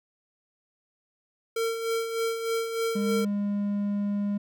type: tone with tremolo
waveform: square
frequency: 455.5 Hz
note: A#4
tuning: 40 cents flat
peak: -25 dBFS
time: 1.56-3.25 s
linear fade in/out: 5 ms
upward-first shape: sine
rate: 3.3 Hz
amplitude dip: 55%
type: tone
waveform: triangle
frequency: 203.5 Hz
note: G#3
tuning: 35 cents flat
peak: -23 dBFS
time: 2.95-4.38 s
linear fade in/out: 10 ms
effects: none